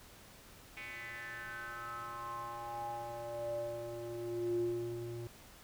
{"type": "tone with band-pass filter sweep", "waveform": "square", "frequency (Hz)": 117.6, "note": "A#2", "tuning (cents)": 16, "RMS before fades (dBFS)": -41, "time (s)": [0.77, 5.27], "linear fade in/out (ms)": 0, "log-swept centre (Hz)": [2300, 250], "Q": 6.9, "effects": ["pink hiss -57 dBFS RMS until 5.63 s"]}